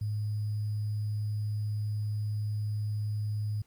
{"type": "tone with sample-and-hold", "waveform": "sine", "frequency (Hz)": 105.4, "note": "G#2", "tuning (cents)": 26, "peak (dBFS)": -29, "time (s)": [0.01, 3.62], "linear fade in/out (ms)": 5, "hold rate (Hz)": 4900, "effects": ["pink hiss -69 dBFS RMS until 3.66 s"]}